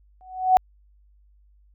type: tone with exponential growth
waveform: sine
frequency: 745 Hz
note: F#5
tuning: 12 cents sharp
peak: -9 dBFS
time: 0.21-0.57 s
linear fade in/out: 0 ms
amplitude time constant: 78 ms
effects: added 50 Hz sine -54 dBFS peak until 1.74 s